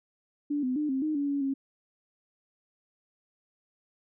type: tone with pitch steps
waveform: sine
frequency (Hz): 290.9 / 254.5 / 300.3 / 265.5 / 308.2 / 284.7 / 282.4 / 271.9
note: D4 / C4 / D4 / C4 / D#4 / C#4 / C#4 / C#4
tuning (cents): -16 / -48 / +39 / +25 / -16 / +46 / +32 / -33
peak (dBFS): -26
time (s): 0.5-1.54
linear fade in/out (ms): 10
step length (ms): 130
effects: none